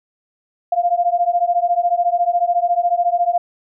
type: beating tone pair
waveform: sine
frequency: 692 / 706 Hz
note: F5 / F5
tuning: -16 / +19 cents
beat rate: 14 Hz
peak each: -17 dBFS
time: 0.72-3.38 s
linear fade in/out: 5 ms
effects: none